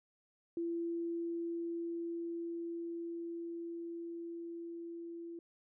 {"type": "tone with level ramp", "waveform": "sine", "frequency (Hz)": 337.9, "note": "E4", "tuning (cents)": 43, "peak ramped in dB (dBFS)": [-34, -43], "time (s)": [0.57, 5.39], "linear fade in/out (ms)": 2, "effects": []}